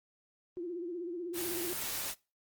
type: tone with vibrato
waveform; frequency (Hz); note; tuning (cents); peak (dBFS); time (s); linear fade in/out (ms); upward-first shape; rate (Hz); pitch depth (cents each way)
sine; 347.5; F4; -9; -36; 0.57-1.73; 0; sine; 16; 82
type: noise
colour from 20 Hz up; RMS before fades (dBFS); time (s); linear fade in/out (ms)
white; -37; 1.33-2.15; 50
effects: noise-tail reverb RT60 0.3 s tail -23 dB re dry + Opus 24 kbps